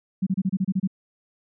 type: tone bursts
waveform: sine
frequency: 189.7 Hz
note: F#3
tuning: 43 cents sharp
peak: -19 dBFS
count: 9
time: 0.22-0.875 s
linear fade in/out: 10 ms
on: 47 ms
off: 29 ms
effects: none